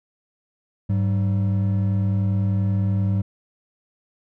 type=tone pair together; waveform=triangle; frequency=101.7 / 191.98 Hz; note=G#2 / G3; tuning=-36 / -36 cents; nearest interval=major seventh; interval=1100 cents; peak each=-17 / -23 dBFS; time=0.89-3.22 s; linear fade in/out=10 ms; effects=none